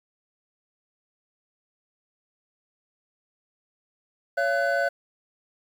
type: tone cluster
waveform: triangle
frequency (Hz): 560 / 682 / 1502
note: C#5 / F5 / F#6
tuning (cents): +18 / -41 / +26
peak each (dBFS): -24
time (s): 4.37-4.89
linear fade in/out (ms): 10
effects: 9-bit